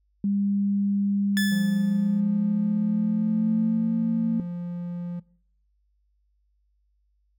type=tone with pitch glide; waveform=sine; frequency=200.3 to 227.4 Hz; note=G3 to A#3; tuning=+38 to -43 cents; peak=-21 dBFS; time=0.24-4.4 s; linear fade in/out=2 ms; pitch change=+219 cents; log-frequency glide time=1.82-4.02 s
type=tone with exponential decay; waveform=sawtooth; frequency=1733 Hz; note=A6; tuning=27 cents flat; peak=-20 dBFS; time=1.37-2.2 s; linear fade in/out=0 ms; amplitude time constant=180 ms
type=tone; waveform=triangle; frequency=174.61 Hz; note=F3; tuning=in tune; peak=-27 dBFS; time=1.51-5.2 s; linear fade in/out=10 ms
effects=noise-tail reverb RT60 0.6 s tail -23 dB re dry + added 50 Hz sine -65 dBFS peak until 7.38 s